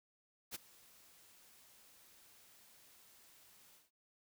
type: noise with ADSR envelope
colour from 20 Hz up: white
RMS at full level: -42 dBFS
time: 0.51-3.91 s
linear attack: 40 ms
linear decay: 17 ms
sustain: -22 dB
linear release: 170 ms
effects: none